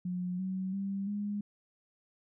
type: tone with pitch steps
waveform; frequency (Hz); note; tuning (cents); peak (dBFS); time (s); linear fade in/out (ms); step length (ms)
sine; 180 / 188.08 / 196.52 / 205.3; F#3 / F#3 / G3 / G#3; -47 / +29 / +5 / -20; -32; 0.05-1.41; 5; 340
effects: none